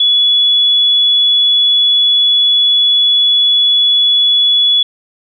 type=tone; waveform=sine; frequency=3404 Hz; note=G#7; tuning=42 cents sharp; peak=-7 dBFS; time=0-4.83 s; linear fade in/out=5 ms; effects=none

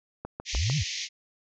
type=click train; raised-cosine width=1 ms; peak=-21 dBFS; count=4; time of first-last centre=0.25-0.699 s; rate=6.68 Hz
type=band-pass noise; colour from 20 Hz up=white; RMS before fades=-34 dBFS; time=0.45-1.09 s; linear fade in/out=50 ms; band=1900 to 6600 Hz; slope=96 dB/octave
type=linear two-way sweep; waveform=sine; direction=up then down; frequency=41.2 to 159.9 to 57.7 Hz; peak=-24 dBFS; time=0.53-0.84 s; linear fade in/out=20 ms; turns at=0.77 s
effects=none

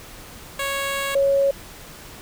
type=tone pair in turn; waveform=10% pulse / sine; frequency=553 / 553 Hz; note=C#5 / C#5; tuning=-4 / -4 cents; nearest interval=unison; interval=0 cents; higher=neither; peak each=-15 dBFS; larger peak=neither; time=0.59-1.15 / 1.15-1.51 s; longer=first; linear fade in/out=5 ms; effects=pink hiss -41 dBFS RMS until 2.21 s

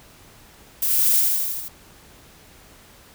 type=noise with echo; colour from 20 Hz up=violet; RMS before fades=-21 dBFS; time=0.82-1.21 s; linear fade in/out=5 ms; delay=79 ms; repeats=6; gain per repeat=-2 dB; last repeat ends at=1.684 s; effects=pink hiss -49 dBFS RMS until 3.14 s

